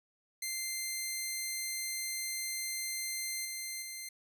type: tone with level steps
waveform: 10% pulse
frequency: 2085 Hz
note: C7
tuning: 7 cents flat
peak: -26 / -29 / -32 dBFS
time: 0.42-4.09 s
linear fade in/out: 5 ms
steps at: 3.45 / 3.82 s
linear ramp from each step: 2 ms
effects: none